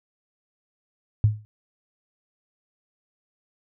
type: tone with exponential decay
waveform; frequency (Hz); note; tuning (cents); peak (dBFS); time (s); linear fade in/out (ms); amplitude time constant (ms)
sine; 106.6; G#2; +46; -11; 1.24-1.45; 0; 45
effects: none